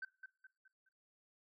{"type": "tone with echo", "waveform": "sine", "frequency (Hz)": 1537, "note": "G6", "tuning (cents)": -35, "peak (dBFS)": -39, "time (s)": [0.02, 0.05], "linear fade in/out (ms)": 5, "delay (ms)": 210, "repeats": 4, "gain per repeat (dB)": -8, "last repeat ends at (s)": 0.89, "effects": ["noise-tail reverb RT60 0.4 s tail -19 dB re dry", "tanh soft clip ceiling -39 dBFS"]}